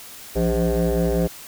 sine tone with frequency modulation, 169.9 Hz, F3, 47 cents flat, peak -15 dBFS, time 0.35-1.28 s, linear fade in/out 20 ms, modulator 115 Hz, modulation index 3.7, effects tanh soft clip ceiling -16 dBFS + white hiss -40 dBFS RMS until 1.47 s

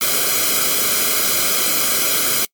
white noise with comb filter, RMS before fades -17 dBFS, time 0.01-2.45 s, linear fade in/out 2 ms, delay 1.1 ms, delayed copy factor -0.85, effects noise-tail reverb RT60 0.1 s tail -26 dB re dry + MP3 96 kbps

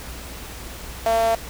sawtooth tone with high-pass filter, 226.6 Hz, A#3, 49 cents flat, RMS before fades -19 dBFS, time 1.06-1.35 s, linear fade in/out 2 ms, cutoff 640 Hz, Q 8.7, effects added 60 Hz sine -38 dBFS peak until 1.49 s + pink hiss -37 dBFS RMS until 1.49 s

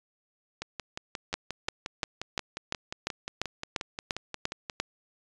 two click trains, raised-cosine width 0.2 ms, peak -11 / -17 dBFS, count 11 / 24, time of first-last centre 1.34-4.8 / 0.62-4.698 s, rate 2.89 / 5.64 Hz, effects resampled to 22050 Hz

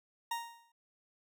40% pulse tone with exponential decay, 932.3 Hz, A#5, in tune, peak -31 dBFS, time 0.31-0.72 s, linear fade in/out 5 ms, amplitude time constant 88 ms, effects none

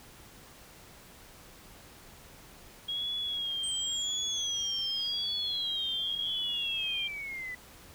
sine tone with vibrato, 3280 Hz, G#7, 22 cents flat, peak -31 dBFS, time 2.88-7.08 s, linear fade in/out 10 ms, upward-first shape sine, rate 0.91 Hz, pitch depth 60 cents each way
sine exponential sweep, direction down, 8300 to 1975.5 Hz, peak -36 dBFS, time 3.63-7.55 s, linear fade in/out 5 ms
effects pink hiss -53 dBFS RMS until 7.94 s

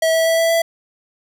square tone with pitch steps, 648 / 652.1 / 656.3 / 660.5 / 664.7 Hz, E5 / E5 / E5 / E5 / E5, -30 / -19 / -8 / +3 / +14 cents, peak -14 dBFS, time 0.02-0.62 s, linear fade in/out 5 ms, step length 120 ms, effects none

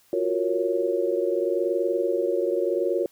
sine chord, Gb major seventh, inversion third, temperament equal, 349.2 / 370 / 466.2 / 554.4 Hz, F4 / Gb4 / Bb4 / Db5, 0 / 0 / 0 / 0 cents, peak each -27 dBFS, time 0.13-3.06 s, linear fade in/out 2 ms, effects white hiss -60 dBFS RMS until 3.11 s

